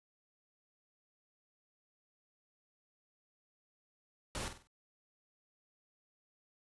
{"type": "noise with echo", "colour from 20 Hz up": "pink", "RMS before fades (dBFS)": -40, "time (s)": [4.35, 4.48], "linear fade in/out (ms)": 0, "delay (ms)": 48, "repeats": 4, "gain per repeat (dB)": -8, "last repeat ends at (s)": 4.672, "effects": ["resampled to 24000 Hz"]}